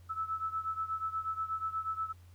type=beating tone pair; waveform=sine; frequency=1306 / 1314.3 Hz; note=E6 / E6; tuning=-17 / -6 cents; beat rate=8.3 Hz; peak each=-35 / -38 dBFS; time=0.09-2.13 s; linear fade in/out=20 ms; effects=added 88 Hz sine -53 dBFS peak until 2.34 s + pink hiss -67 dBFS RMS until 2.34 s